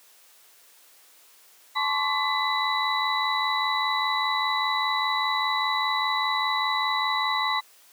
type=tone cluster; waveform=sine; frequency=867 / 1055 / 1140 / 2003 / 3936 Hz; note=A5 / C6 / C#6 / B6 / B7; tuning=-26 / +14 / +48 / +24 / -7 cents; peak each=-29 dBFS; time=1.75-7.61 s; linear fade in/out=20 ms; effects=white hiss -55 dBFS RMS until 7.92 s + high-pass 400 Hz 12 dB/octave